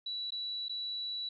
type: tone with dropouts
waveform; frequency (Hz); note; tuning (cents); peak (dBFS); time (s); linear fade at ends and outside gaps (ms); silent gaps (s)
sine; 3935; B7; -7; -35; 0.06-1.29; 5; 0.306-0.32 / 0.684-0.694
effects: none